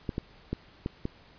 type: clicks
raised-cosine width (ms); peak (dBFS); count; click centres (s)
3; -17; 5; 0.092 / 0.181 / 0.53 / 0.861 / 1.054
effects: pink hiss -56 dBFS RMS until 1.38 s + resampled to 11025 Hz